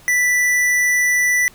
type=tone with tanh clipping; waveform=sine; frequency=1975.5 Hz; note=B6; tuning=in tune; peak=-15 dBFS; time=0.08-1.48 s; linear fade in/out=0 ms; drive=18 dB; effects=pink hiss -47 dBFS RMS until 1.54 s